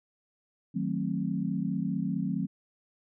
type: chord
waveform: sine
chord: D# diminished seventh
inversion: none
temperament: equal with one note detuned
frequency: 155.56 / 185 / 220 / 265 Hz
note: D#3 / F#3 / A3 / C4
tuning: 0 / 0 / 0 / +22 cents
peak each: -35 / -31 / -34 / -34 dBFS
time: 0.74-2.47 s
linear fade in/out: 20 ms
effects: none